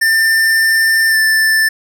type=tone with pitch glide; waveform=square; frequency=1792 to 1765.3 Hz; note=A6 to A6; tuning=+31 to +5 cents; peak=-10 dBFS; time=0.01-1.69 s; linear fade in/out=10 ms; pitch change=-26 cents; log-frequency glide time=1.09-1.17 s; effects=none